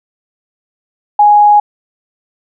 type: tone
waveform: sine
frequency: 830.6 Hz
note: G#5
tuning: in tune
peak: -3 dBFS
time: 1.19-1.6 s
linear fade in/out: 5 ms
effects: none